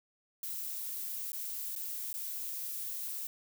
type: noise with dropouts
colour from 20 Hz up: violet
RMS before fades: -39 dBFS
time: 0.43-3.27 s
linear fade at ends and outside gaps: 2 ms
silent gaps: 1.32-1.33 / 1.753-1.761 / 2.13-2.14 s
effects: none